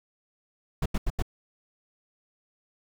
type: noise bursts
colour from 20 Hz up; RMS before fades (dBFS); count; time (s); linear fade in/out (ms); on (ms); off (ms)
brown; -25; 4; 0.82-1.224; 5; 38; 84
effects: none